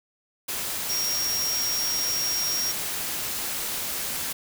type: tone in noise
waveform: sine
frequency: 5600 Hz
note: F8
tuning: 4 cents sharp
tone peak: -25 dBFS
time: 0.89-2.72 s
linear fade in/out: 10 ms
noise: white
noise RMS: -30 dBFS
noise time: 0.48-4.33 s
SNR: +2 dB
effects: none